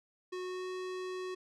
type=tone with pitch glide; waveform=square; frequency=366.2 to 369.4 Hz; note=F#4 to F#4; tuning=-18 to -3 cents; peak=-38 dBFS; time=0.32-1.35 s; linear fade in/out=10 ms; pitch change=+15 cents; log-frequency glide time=0.42-0.68 s; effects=low-pass 6000 Hz 12 dB/octave